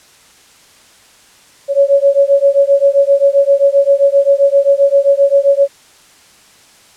sine beating tone pair, 554.4 / 562 Hz, C#5 / C#5, 0 / +24 cents, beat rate 7.6 Hz, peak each -10 dBFS, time 1.68-5.68 s, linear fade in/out 50 ms, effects white hiss -45 dBFS RMS until 6.96 s + low-pass 9000 Hz 12 dB/octave

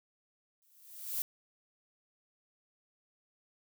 violet noise with exponential growth, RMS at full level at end -32 dBFS, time 0.62-1.22 s, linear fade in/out 1 ms, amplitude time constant 130 ms, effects none

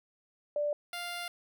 sine / 10% pulse tone pair in turn, 588 / 699.3 Hz, D5 / F5, +2 / +2 cents, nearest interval minor third, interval 300 cents, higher second, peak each -28 dBFS, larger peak neither, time 0.56-0.73 / 0.93-1.28 s, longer second, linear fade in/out 2 ms, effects none

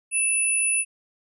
sine tone pair together, 2637 / 9956 Hz, E7 / D#9, 0 / 0 cents, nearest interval octave + major seventh, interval 2300 cents, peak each -25 / -21 dBFS, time 0.11-0.85 s, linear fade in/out 50 ms, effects none

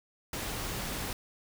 pink noise, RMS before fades -36 dBFS, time 0.33-1.13 s, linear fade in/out 2 ms, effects none

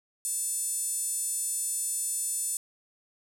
5% pulse tone with high-pass filter, 880 Hz, A5, in tune, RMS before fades -31 dBFS, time 0.25-2.57 s, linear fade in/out 0 ms, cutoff 8700 Hz, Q 3.6, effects none

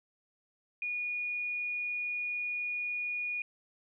sine tone, 2449 Hz, D#7, 28 cents flat, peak -32 dBFS, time 0.82-3.42 s, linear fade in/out 2 ms, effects none

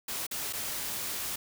white noise with dropouts, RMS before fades -35 dBFS, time 0.08-1.36 s, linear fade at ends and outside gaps 5 ms, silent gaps 0.267-0.311 / 0.527-0.532 s, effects none

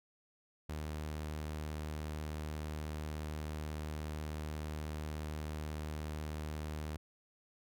sawtooth tone, 76.5 Hz, D#2, 29 cents flat, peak -35 dBFS, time 0.69-6.97 s, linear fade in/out 5 ms, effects none

